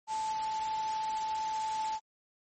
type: tone in noise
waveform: sine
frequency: 874 Hz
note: A5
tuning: 12 cents flat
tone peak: -31 dBFS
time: 0.07-2 s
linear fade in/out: 50 ms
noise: white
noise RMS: -43 dBFS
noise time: 0.07-2 s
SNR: +9 dB
effects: MP3 32 kbps